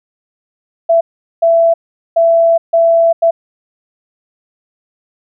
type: tone bursts at uneven times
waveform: sine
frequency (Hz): 667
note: E5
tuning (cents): +20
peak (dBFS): -6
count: 5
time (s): 0.89-1.01 / 1.42-1.74 / 2.16-2.58 / 2.73-3.13 / 3.22-3.31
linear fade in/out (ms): 10
effects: none